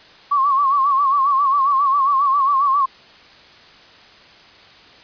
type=tone with vibrato; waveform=sine; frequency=1108.7 Hz; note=C#6; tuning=in tune; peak=-13 dBFS; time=0.31-2.86 s; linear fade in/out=10 ms; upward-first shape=sine; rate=7.4 Hz; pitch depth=86 cents each way; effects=white hiss -45 dBFS RMS until 5.03 s + resampled to 11025 Hz